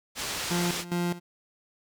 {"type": "low-pass noise", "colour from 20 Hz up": "white", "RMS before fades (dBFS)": -33, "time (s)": [0.15, 0.85], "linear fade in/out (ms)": 50, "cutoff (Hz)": 6700, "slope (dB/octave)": 12}
{"type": "tone with tremolo", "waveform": "30% pulse", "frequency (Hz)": 174.61, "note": "F3", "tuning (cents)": 0, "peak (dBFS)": -23, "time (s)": [0.5, 1.2], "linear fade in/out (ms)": 20, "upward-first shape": "square", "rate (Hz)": 2.4, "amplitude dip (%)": 80}
{"effects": []}